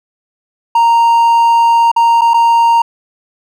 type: tone with dropouts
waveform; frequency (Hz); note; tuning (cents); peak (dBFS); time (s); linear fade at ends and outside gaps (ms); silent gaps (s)
triangle; 929; A#5; -6; -4; 0.75-2.82; 5; 1.916-1.962 / 2.211-2.216 / 2.336-2.341
effects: none